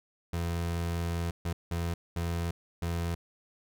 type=tone bursts at uneven times; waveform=30% pulse; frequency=84.9 Hz; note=F2; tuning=48 cents flat; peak=-27 dBFS; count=5; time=0.33-1.31 / 1.45-1.53 / 1.71-1.94 / 2.16-2.51 / 2.82-3.15 s; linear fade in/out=5 ms; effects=none